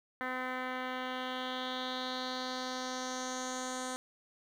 10% pulse tone with low-pass filter sweep, 255.5 Hz, C4, 41 cents flat, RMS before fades -38 dBFS, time 0.21-3.96 s, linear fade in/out 0 ms, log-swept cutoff 2000 to 8000 Hz, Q 3.5, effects 10-bit

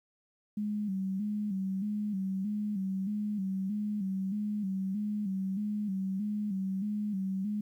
sine tone with vibrato, 200 Hz, G3, 35 cents sharp, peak -30 dBFS, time 0.57-7.61 s, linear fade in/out 5 ms, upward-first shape square, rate 1.6 Hz, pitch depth 78 cents each way, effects 11-bit

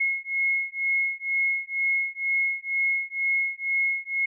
sine beating tone pair, 2167 / 2169.1 Hz, C#7 / C#7, -40 / -38 cents, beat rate 2.1 Hz, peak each -26 dBFS, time 0-4.26 s, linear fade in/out 10 ms, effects none

